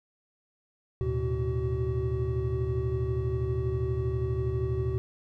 triangle tone cluster, 76 / 112.1 / 124.5 / 378.9 Hz, D#2 / A2 / B2 / F#4, -40 / +33 / +14 / +41 cents, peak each -30 dBFS, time 1.01-4.98 s, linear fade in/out 0 ms, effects none

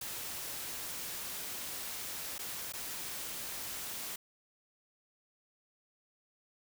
white noise with dropouts, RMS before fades -41 dBFS, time 0.01-4.16 s, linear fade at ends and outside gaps 5 ms, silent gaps 2.382-2.39 / 2.724-2.735 s, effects none

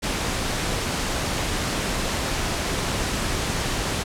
pink noise, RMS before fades -25 dBFS, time 0.02-4.04 s, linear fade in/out 20 ms, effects low-pass 9000 Hz 12 dB/octave

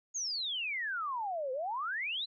sine exponential two-way sweep, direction down then up, 6780 to 500 to 4144 Hz, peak -33 dBFS, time 0.14-2.26 s, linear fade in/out 20 ms, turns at 1.52 s, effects none

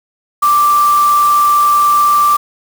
sine tone in noise, 1174.7 Hz, D6, in tune, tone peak -7 dBFS, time 0.42-2.37 s, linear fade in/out 10 ms, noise white, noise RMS -25 dBFS, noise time 0.42-2.37 s, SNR +15 dB, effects none

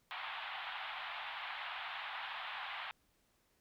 pink band-pass noise, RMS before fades -44 dBFS, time 0.11-2.91 s, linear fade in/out 0 ms, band 740 to 3600 Hz, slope 48 dB/octave, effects pink hiss -75 dBFS RMS until 3.6 s

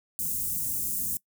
white band-stop noise, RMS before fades -30 dBFS, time 0.19-1.17 s, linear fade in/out 0 ms, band 260 to 7800 Hz, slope 24 dB/octave, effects noise-tail reverb RT60 0.1 s tail -22 dB re dry

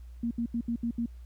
sine tone bursts at uneven times, 233.6 Hz, A#3, 4 cents sharp, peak -27 dBFS, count 6, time 0.23-0.31 / 0.38-0.46 / 0.54-0.61 / 0.68-0.76 / 0.83-0.91 / 0.98-1.06 s, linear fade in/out 5 ms, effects added 60 Hz sine -43 dBFS peak until 1.25 s + pink hiss -68 dBFS RMS until 1.25 s

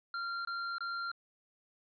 square tone bursts, 1383 Hz, F6, 17 cents flat, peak -36 dBFS, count 3, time 0.14-1.116 s, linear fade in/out 2 ms, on 310 ms, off 23 ms, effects resampled to 11025 Hz + 13-bit

